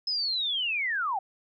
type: linear sweep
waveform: sine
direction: down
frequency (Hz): 5160 to 727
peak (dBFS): -26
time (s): 0.07-1.19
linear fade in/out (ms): 5
effects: none